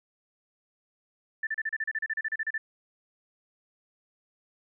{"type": "tone bursts", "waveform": "sine", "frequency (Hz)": 1768, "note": "A6", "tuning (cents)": 8, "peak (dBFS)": -27, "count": 16, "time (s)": [1.43, 2.58], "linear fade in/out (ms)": 5, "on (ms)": 40, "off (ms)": 34, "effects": []}